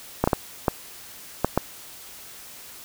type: clicks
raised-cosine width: 1 ms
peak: -4 dBFS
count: 6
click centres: 0.24 / 0.275 / 0.332 / 0.682 / 1.446 / 1.576 s
effects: white hiss -43 dBFS RMS until 2.84 s